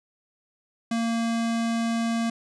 square tone, 229.9 Hz, A#3, 24 cents flat, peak -24 dBFS, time 0.91-2.3 s, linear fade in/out 5 ms, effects resampled to 22050 Hz

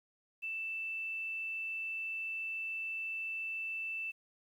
sine tone with quantisation, 2653 Hz, E7, 10 cents sharp, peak -36 dBFS, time 0.42-4.12 s, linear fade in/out 20 ms, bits 11, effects none

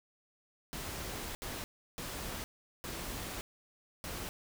pink noise bursts at uneven times, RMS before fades -41 dBFS, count 5, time 0.73-1.35 / 1.42-1.64 / 1.98-2.44 / 2.84-3.41 / 4.04-4.29 s, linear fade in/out 0 ms, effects none

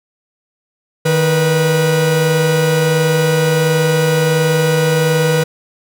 45% pulse tone pair together, 155.56 / 488.1 Hz, D#3 / B4, 0 / -20 cents, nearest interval octave + minor sixth, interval 1980 cents, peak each -14 dBFS, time 1.05-5.44 s, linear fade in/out 10 ms, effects none

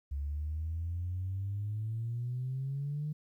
sine exponential sweep, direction up, 69.3 to 152.9 Hz, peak -32 dBFS, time 0.11-3.13 s, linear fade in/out 10 ms, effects tanh soft clip ceiling -28 dBFS + 12-bit

